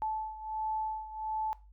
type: beating tone pair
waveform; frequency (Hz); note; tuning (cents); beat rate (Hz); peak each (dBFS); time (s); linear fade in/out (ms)
sine; 870 / 871.4; A5 / A5; -20 / -17; 1.4; -34 / -38; 0.02-1.53; 0
effects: noise-tail reverb RT60 0.3 s tail -19 dB re dry + added 50 Hz sine -53 dBFS peak until 1.72 s